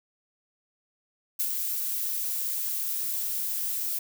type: noise with ADSR envelope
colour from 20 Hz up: violet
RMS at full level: -26 dBFS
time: 1.39-3.99 s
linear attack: 12 ms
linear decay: 65 ms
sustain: -4 dB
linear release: 6 ms
effects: none